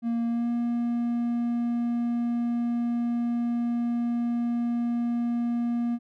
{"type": "tone with pitch glide", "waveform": "triangle", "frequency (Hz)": [233.1, 237.3], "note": ["A#3", "A#3"], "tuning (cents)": [0, 31], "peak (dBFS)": -22, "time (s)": [0.02, 5.99], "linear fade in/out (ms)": 50, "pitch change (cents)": 31, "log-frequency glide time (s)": [0.27, 0.49], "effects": []}